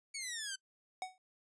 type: exponential sweep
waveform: 10% pulse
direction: down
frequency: 2265 to 1520 Hz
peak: -30 dBFS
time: 0.14-0.56 s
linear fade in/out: 10 ms
type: tone with exponential decay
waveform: square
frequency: 746 Hz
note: F#5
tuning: 14 cents sharp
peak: -35 dBFS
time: 1.02-1.18 s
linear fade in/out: 1 ms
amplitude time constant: 34 ms
effects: noise-tail reverb RT60 0.1 s tail -23 dB re dry + resampled to 22050 Hz